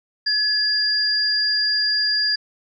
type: tone pair together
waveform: sine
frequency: 1700 / 4808 Hz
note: G#6 / D8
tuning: +40 / +40 cents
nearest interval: octave + tritone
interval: 1800 cents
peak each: -24 / -18 dBFS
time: 0.26-2.36 s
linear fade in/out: 10 ms
effects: none